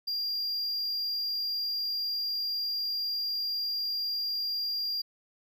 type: tone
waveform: triangle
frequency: 4786 Hz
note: D8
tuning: 32 cents sharp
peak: -28 dBFS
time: 0.07-5.02 s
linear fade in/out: 10 ms
effects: none